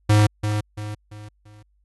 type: tone with echo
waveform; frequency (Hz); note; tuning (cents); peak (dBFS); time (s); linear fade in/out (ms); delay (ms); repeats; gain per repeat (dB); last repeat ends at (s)
square; 105.4; G#2; +26; -13; 0.09-0.27; 10; 340; 4; -8; 1.63
effects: added 50 Hz sine -60 dBFS peak until 1.84 s + AAC 32 kbps